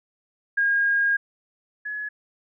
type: tone pair in turn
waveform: sine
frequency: 1626 / 1694.1 Hz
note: G#6 / G#6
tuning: -37 / +34 cents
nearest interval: minor second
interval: 71 cents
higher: second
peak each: -18 / -28 dBFS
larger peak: first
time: 0.57-1.17 / 1.85-2.09 s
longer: first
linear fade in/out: 10 ms
effects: none